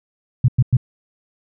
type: tone bursts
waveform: sine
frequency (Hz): 124.7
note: B2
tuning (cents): +17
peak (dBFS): -9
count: 3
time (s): 0.44-0.769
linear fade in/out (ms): 5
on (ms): 43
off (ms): 100
effects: none